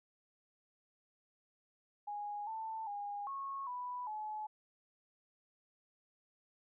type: tone with pitch steps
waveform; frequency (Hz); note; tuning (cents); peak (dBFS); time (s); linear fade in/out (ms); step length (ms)
sine; 826 / 887 / 816 / 1096 / 988 / 855; G#5 / A5 / G#5 / C#6 / B5 / A5; -10 / +14 / -31 / -20 / 0 / -50; -39; 2.07-4.47; 10; 400
effects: none